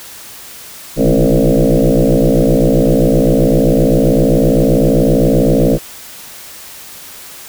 sine tone with frequency modulation, 146.4 Hz, D3, 5 cents flat, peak -7 dBFS, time 0.96-5.79 s, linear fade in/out 50 ms, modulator 60.1 Hz, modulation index 7.3, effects white hiss -33 dBFS RMS until 7.48 s

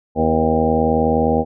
harmonic tone with a mistuned harmonic, 79.6 Hz, D#2, 40 cents sharp, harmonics 1 / 2 / 3 / 4 / 5 / 6 / 7 / 8 / 9 / 10, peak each -24 / -25 / -19 / -26 / -27 / -19 / -25 / -25 / -30 / -21 dBFS, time 0.15-1.45 s, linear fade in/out 50 ms, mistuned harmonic 7, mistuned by -28 cents, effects none

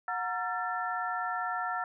sine tone cluster, 730 / 929 / 1359 / 1765 Hz, F#5 / A#5 / F6 / A6, -24 / -6 / -48 / +5 cents, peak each -35 / -38 / -34 / -38 dBFS, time 0.08-1.84 s, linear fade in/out 2 ms, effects none

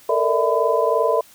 sine tone cluster, 442.3 / 465.1 / 593 / 653 / 1006 Hz, A4 / A#4 / D5 / E5 / B5, +9 / -4 / +17 / -17 / +32 cents, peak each -22 dBFS, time 0.09-1.21 s, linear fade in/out 5 ms, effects white hiss -49 dBFS RMS until 1.34 s

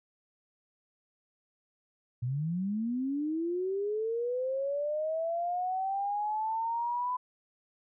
sine linear sweep, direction up, 116.54 to 1005 Hz, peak -29 dBFS, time 2.22-7.17 s, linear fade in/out 10 ms, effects none

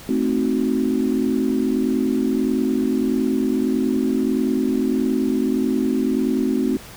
sine chord, A diminished seventh, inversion none, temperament equal, 220 / 261.6 / 311.1 / 370 Hz, A3 / C4 / Eb4 / Gb4, 0 / 0 / 0 / 0 cents, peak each -23 / -20 / -25 / -25 dBFS, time 0.09-6.77 s, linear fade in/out 2 ms, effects pink hiss -40 dBFS RMS until 6.96 s

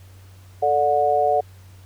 sine chord, D major, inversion second, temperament equal with one note detuned, 440 / 587.3 / 728.5 Hz, A4 / D5 / F#5, 0 / 0 / -27 cents, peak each -23 / -21 / -18 dBFS, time 0.62-1.41 s, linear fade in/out 10 ms, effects added 94 Hz sine -43 dBFS peak until 1.85 s + pink hiss -54 dBFS RMS until 1.85 s

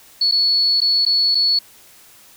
sine tone with dropouts, 4407 Hz, C#8, 11 cents flat, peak -13 dBFS, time 0.21-1.59 s, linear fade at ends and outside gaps 5 ms, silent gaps 0.313-0.32 / 0.805-0.815 / 1.052-1.062 / 1.348-1.351 s, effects white hiss -47 dBFS RMS until 2.36 s

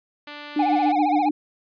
5% pulse tone, 293.7 Hz, D4, in tune, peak -24 dBFS, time 0.27-0.92 s, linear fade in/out 5 ms
sine tone with tremolo, 299.3 Hz, D4, 33 cents sharp, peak -18 dBFS, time 0.56-1.31 s, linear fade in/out 5 ms, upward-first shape sine, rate 7.1 Hz, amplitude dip 65%
triangle tone with vibrato, 774 Hz, G5, 22 cents flat, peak -17 dBFS, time 0.59-1.29 s, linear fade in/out 5 ms, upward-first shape sine, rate 15 Hz, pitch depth 140 cents each way
effects resampled to 11025 Hz

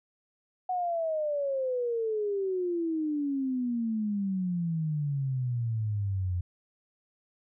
sine exponential sweep, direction down, 743 to 87.6 Hz, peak -27 dBFS, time 0.69-6.41 s, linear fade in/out 5 ms, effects none

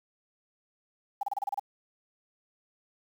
sine tone bursts, 807 Hz, G#5, 50 cents flat, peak -27 dBFS, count 8, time 1.21-1.596 s, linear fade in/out 5 ms, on 22 ms, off 30 ms, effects 9-bit

